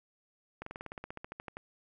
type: slowing click train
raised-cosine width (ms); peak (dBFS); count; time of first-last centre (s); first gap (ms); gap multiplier
0.5; -26; 16; 0.62-1.569; 44; 1.05
effects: none